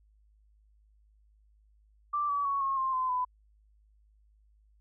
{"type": "tone with pitch steps", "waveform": "sine", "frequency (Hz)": [1174.7, 1143.9, 1113.9, 1084.7, 1056.3, 1028.6, 1001.6], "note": ["D6", "D6", "C#6", "C#6", "C6", "C6", "B5"], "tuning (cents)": [0, -46, 8, -38, 16, -30, 24], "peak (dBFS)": -27, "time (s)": [2.13, 3.25], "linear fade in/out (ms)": 10, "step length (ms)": 160, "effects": ["added 52 Hz sine -61 dBFS peak until 4.8 s"]}